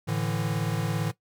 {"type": "chord", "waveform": "square", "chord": "A suspended fourth", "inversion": "none", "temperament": "equal", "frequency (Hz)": [110, 146.83, 164.81], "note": ["A2", "D3", "E3"], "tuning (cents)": [0, 0, 0], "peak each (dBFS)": -31, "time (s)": [0.07, 1.12], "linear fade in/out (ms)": 20, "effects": ["noise-tail reverb RT60 0.1 s tail -17 dB re dry"]}